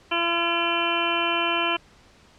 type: harmonic tone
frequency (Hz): 340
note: F4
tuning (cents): -46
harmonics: 1 / 2 / 3 / 4 / 5 / 7 / 8 / 9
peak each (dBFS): -30 / -30 / -28 / -30 / -34 / -29 / -29 / -28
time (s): 0.11-1.77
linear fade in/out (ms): 10
effects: pink hiss -54 dBFS RMS until 2.38 s + low-pass 6000 Hz 12 dB/octave